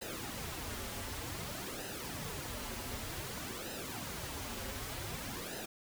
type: noise with flanger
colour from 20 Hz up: pink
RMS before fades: -42 dBFS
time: 0.01-5.66 s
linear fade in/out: 10 ms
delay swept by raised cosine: 0.88 to 6.58 ms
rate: 0.54 Hz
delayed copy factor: -0.7
effects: none